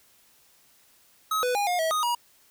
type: tone with pitch steps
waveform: square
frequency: 1276 / 496.2 / 816 / 714 / 645 / 1243 / 957 Hz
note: D#6 / B4 / G#5 / F5 / E5 / D#6 / A#5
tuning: +43 / +8 / -31 / +38 / -38 / -2 / +45 cents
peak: -24 dBFS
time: 1.31-2.15 s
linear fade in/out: 5 ms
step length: 120 ms
effects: white hiss -60 dBFS RMS until 2.5 s